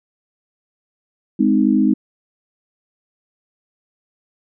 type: chord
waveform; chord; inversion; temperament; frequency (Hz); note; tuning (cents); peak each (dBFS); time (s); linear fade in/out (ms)
sine; Ab major; none; equal with one note detuned; 207.7 / 257.6 / 311.1; Ab3 / C4 / Eb4; 0 / -27 / 0; -16 / -16 / -17; 1.39-1.94; 10
effects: none